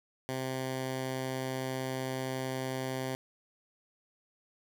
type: tone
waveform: 10% pulse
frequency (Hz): 130.81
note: C3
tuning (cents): 0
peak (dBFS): -25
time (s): 0.29-3.15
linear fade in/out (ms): 0
effects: none